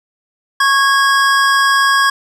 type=tone pair together; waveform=square; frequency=1099.2 / 1647 Hz; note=C#6 / G#6; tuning=-15 / -15 cents; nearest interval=perfect fifth; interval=700 cents; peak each=-13 dBFS; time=0.6-2.1 s; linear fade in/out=5 ms; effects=low-pass 8000 Hz 12 dB/octave + 8-bit